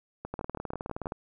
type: two click trains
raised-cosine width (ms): 1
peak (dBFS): -20 / -22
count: 16 / 6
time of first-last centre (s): 0.34-1.121 / 0.25-1.058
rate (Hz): 19.2 / 6.19
effects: none